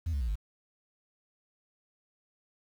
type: tone with pitch steps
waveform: sine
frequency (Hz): 82.41 / 70.1 / 59.63 / 50.73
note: E2 / C#2 / A#1 / G#1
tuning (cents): 0 / +20 / +40 / -40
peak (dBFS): -26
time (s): 0.06-0.356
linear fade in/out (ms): 10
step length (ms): 74
effects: tanh soft clip ceiling -27 dBFS + 9-bit